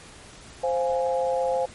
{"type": "chord", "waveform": "sine", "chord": "F minor", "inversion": "second", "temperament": "equal", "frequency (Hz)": [523.3, 698.5, 830.6], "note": ["C5", "F5", "Ab5"], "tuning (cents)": [0, 0, 0], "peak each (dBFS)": [-23, -29, -29], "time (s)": [0.63, 1.66], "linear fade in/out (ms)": 10, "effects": ["pink hiss -46 dBFS RMS until 1.74 s", "MP3 48 kbps"]}